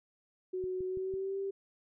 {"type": "tone with pitch glide", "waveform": "sine", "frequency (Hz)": [370, 391.8], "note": ["F#4", "G4"], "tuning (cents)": [0, -1], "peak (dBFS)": -33, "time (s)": [0.53, 1.51], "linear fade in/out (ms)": 10, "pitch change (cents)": 99, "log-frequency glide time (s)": [0.85, 1.38]}
{"type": "click train", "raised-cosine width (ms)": 5, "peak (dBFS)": -37, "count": 4, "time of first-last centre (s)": [0.64, 1.139], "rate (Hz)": 6.01}
{"effects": []}